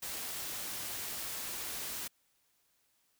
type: noise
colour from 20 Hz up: white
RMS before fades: -40 dBFS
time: 0.02-2.08 s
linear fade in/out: 10 ms
effects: white hiss -74 dBFS RMS until 3.19 s